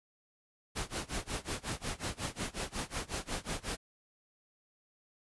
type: noise with tremolo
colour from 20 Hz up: pink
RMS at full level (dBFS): -35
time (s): 0.75-3.77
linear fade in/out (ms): 20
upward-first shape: sine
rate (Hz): 5.5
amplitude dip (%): 95
effects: resampled to 24000 Hz